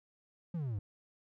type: exponential sweep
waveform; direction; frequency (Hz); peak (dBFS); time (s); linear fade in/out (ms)
triangle; down; 180 to 94.8; -32; 0.54-0.79; 5
effects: none